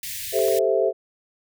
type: band-stop noise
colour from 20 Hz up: white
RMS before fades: -32 dBFS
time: 0.03-0.59 s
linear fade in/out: 2 ms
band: 150 to 1700 Hz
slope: 96 dB/octave
type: chord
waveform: sine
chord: A minor seventh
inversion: third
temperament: equal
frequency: 392 / 440 / 523.3 / 659.3 Hz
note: G4 / A4 / C5 / E5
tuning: 0 / 0 / 0 / 0 cents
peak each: -23 dBFS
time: 0.32-0.93 s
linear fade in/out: 50 ms
type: clicks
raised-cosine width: 0.5 ms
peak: -26 dBFS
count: 2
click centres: 0.391 / 0.483 s
effects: none